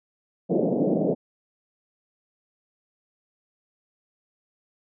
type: band-pass noise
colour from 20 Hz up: pink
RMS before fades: -23 dBFS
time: 0.49-1.15 s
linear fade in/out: 20 ms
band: 160 to 640 Hz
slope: 48 dB/octave
effects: none